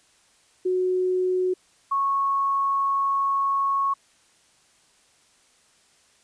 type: tone pair in turn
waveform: sine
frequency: 367.7 / 1101.9 Hz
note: F#4 / C#6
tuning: -11 / -11 cents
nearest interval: octave + perfect fifth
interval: 1900 cents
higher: second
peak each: -20 dBFS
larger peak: neither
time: 0.65-1.54 / 1.91-3.94 s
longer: second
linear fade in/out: 10 ms
effects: white hiss -60 dBFS RMS until 6.23 s + resampled to 22050 Hz